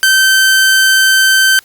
sawtooth tone, 1547 Hz, G6, 23 cents flat, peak -3 dBFS, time 0.03-1.59 s, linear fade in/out 0 ms, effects white hiss -45 dBFS RMS until 1.64 s + Opus 48 kbps

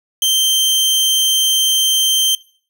sawtooth tone, 3134 Hz, G7, 1 cent flat, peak -9 dBFS, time 0.22-2.35 s, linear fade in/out 2 ms, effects noise-tail reverb RT60 0.5 s tail -22 dB re dry

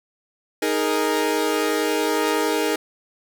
sawtooth chord, D# suspended fourth, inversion none, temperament equal, 311.1 / 415.3 / 466.2 Hz, D#4 / G#4 / A#4, 0 / 0 / 0 cents, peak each -20 dBFS, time 0.62-2.76 s, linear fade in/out 5 ms, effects none

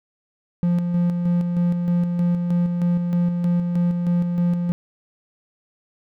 triangle tone with tremolo, 174.5 Hz, F3, 1 cent flat, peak -14 dBFS, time 0.63-4.72 s, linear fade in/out 0 ms, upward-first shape square, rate 3.2 Hz, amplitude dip 40%, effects none

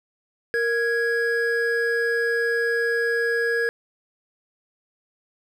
triangle tone pair together, 466.2 / 1661.3 Hz, A#4 / G#6, 0 / 0 cents, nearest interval octave + minor seventh, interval 2200 cents, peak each -21 dBFS, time 0.54-3.69 s, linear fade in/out 0 ms, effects none

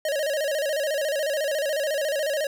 square tone with vibrato, 587.3 Hz, D5, in tune, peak -24 dBFS, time 0.05-2.47 s, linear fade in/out 2 ms, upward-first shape square, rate 14 Hz, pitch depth 97 cents each way, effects none

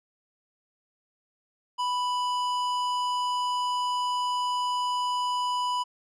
square tone, 990 Hz, B5, 4 cents sharp, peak -26 dBFS, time 1.78-5.84 s, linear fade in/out 20 ms, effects low-pass 6000 Hz 12 dB/octave

